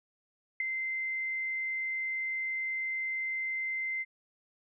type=tone with ADSR envelope; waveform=sine; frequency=2077 Hz; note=C7; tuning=13 cents flat; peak=-25 dBFS; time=0.6-4.05 s; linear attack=4 ms; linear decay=9 ms; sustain=-6 dB; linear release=37 ms; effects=none